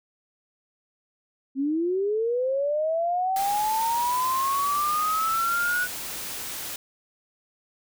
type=linear sweep; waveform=sine; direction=up; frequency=261.6 to 1480 Hz; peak=-22 dBFS; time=1.55-5.88 s; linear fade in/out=50 ms
type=noise; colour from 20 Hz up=white; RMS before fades=-34 dBFS; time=3.36-6.76 s; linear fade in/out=2 ms
effects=none